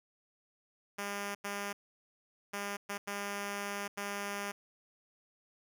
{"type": "tone bursts at uneven times", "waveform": "5% pulse", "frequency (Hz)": 202, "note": "G#3", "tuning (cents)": -48, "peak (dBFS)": -25, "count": 6, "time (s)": [[0.98, 1.35], [1.44, 1.73], [2.53, 2.77], [2.89, 2.98], [3.07, 3.88], [3.97, 4.52]], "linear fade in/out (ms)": 10, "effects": []}